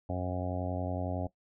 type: harmonic tone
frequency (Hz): 90.9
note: F#2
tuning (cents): -30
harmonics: 1 / 2 / 3 / 4 / 5 / 6 / 7 / 8 / 9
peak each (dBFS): -35 / -40 / -38 / -47 / -46 / -41 / -40 / -42 / -47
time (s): 0.09-1.27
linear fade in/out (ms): 5
effects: noise-tail reverb RT60 0.1 s tail -18 dB re dry